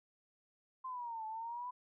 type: exponential two-way sweep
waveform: sine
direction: down then up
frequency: 1048 to 867 to 1002 Hz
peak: -40 dBFS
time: 0.84-1.71 s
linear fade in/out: 10 ms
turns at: 1.26 s
effects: none